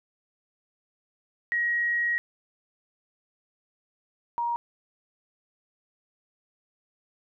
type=tone pair in turn; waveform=sine; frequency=1896 / 944.7 Hz; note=A#6 / A#5; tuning=+29 / +23 cents; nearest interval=octave; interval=1206 cents; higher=first; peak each=-23 / -25 dBFS; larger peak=first; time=1.52-2.18 / 4.38-4.56 s; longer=first; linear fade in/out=0 ms; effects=none